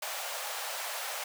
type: high-pass noise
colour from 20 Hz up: pink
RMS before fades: -37 dBFS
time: 0.02-1.24 s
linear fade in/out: 5 ms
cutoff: 550 Hz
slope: 48 dB/octave
effects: none